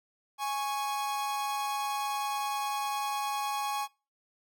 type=tone pair together; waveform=45% pulse; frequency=830.6 / 1104.2 Hz; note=G#5 / C#6; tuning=0 / -7 cents; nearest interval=perfect fourth; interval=493 cents; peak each=-32 / -35 dBFS; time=0.38-3.88 s; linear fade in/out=50 ms; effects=noise-tail reverb RT60 0.3 s tail -23 dB re dry